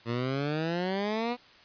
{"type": "exponential sweep", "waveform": "15% pulse", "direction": "up", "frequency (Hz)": [114.6, 248.4], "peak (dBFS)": -22, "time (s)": [0.05, 1.37], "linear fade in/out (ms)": 50, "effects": ["white hiss -55 dBFS RMS until 1.64 s", "resampled to 11025 Hz"]}